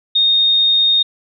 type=tone; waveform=sine; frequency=3695 Hz; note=A#7; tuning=16 cents flat; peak=-10 dBFS; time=0.15-1.03 s; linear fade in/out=10 ms; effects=none